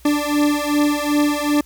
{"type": "beating tone pair", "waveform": "40% pulse", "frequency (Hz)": [292.8, 295.4], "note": ["D4", "D4"], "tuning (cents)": [-5, 10], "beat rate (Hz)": 2.6, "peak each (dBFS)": -18, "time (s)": [0.05, 1.61], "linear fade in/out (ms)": 5, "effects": ["added 60 Hz sine -45 dBFS peak until 1.65 s", "white hiss -51 dBFS RMS until 1.65 s"]}